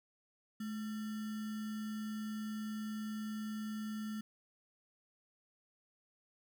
sine tone with sample-and-hold, 215 Hz, A3, 40 cents flat, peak -38 dBFS, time 0.6-4.21 s, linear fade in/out 5 ms, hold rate 1575 Hz, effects none

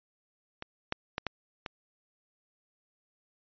clicks, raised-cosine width 0.3 ms, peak -22 / -13 / -15 / -15 / -20 dBFS, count 5, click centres 0.624 / 0.924 / 1.181 / 1.267 / 1.662 s, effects resampled to 11025 Hz

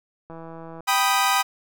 click train, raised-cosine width 1 ms, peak -26 dBFS, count 84, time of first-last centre 0.3-0.806 s, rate 164 Hz
sawtooth chord, G augmented, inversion none, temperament equal, 784 / 987.8 / 1244.5 Hz, G5 / B5 / D#6, 0 / 0 / 0 cents, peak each -19 dBFS, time 0.87-1.43 s, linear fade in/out 20 ms
effects none

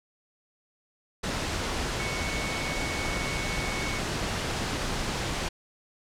sine tone in noise, 2217 Hz, C#7, in tune, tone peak -35 dBFS, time 1.99-3.99 s, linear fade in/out 10 ms, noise pink, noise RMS -30 dBFS, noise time 1.23-5.49 s, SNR -8 dB, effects low-pass 7000 Hz 12 dB/octave

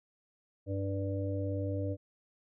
harmonic tone, 98 Hz, G2, in tune, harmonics 1 / 3 / 5 / 6, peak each -33 / -38 / -40 / -41 dBFS, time 0.66-1.97 s, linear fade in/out 50 ms, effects none

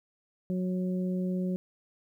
harmonic tone, 183.3 Hz, F#3, 16 cents flat, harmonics 1 / 2 / 3, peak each -28 / -37 / -41 dBFS, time 0.5-1.56 s, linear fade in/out 0 ms, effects 11-bit

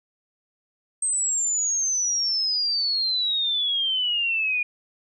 sine exponential sweep, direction down, 8372 to 2428 Hz, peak -21 dBFS, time 1.02-4.63 s, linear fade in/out 5 ms, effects none

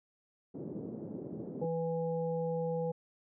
white band-pass noise, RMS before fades -42 dBFS, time 0.54-1.66 s, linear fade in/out 10 ms, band 140 to 400 Hz, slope 24 dB/octave
harmonic tone, 164.81 Hz, E3, in tune, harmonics 1 / 3 / 5, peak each -36 / -33 / -43 dBFS, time 1.61-2.92 s, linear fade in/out 10 ms
effects none

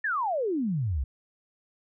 sine exponential sweep, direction down, 1825 to 60 Hz, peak -25 dBFS, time 0.04-1.04 s, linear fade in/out 5 ms, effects none

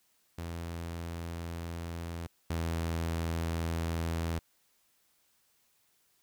sawtooth tone pair in turn, 84.3 / 82.85 Hz, E2 / E2, +39 / +9 cents, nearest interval unison, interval 30 cents, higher first, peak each -33 / -27 dBFS, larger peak second, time 0.38-2.27 / 2.5-4.39 s, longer neither, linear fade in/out 5 ms, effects white hiss -71 dBFS RMS until 6.22 s

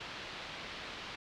white low-pass noise, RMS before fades -45 dBFS, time 0-1.16 s, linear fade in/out 10 ms, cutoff 3900 Hz, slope 24 dB/octave, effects none

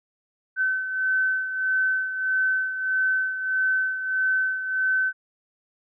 sine beating tone pair, 1526 / 1527.6 Hz, G6 / G6, -47 / -45 cents, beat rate 1.6 Hz, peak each -22 / -29 dBFS, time 0.56-5.13 s, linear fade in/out 50 ms, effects none

